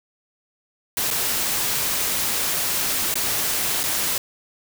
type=noise with dropouts; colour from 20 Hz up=white; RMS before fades=-23 dBFS; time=0.97-4.18 s; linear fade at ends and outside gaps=2 ms; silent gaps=1.105-1.11 / 3.141-3.155 / 3.833-3.837 s; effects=none